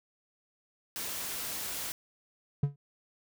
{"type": "noise", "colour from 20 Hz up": "white", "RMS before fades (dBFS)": -37, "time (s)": [0.96, 1.92], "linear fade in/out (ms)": 0}
{"type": "tone with exponential decay", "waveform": "triangle", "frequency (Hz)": 142.3, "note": "C#3", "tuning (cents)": 46, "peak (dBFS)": -18, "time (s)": [2.63, 2.76], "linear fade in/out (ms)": 5, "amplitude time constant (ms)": 27}
{"effects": []}